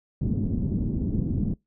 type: low-pass noise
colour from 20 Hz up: white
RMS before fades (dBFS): -26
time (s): 0.21-1.54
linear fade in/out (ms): 5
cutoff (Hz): 250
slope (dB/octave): 24
effects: noise-tail reverb RT60 0.2 s tail -25 dB re dry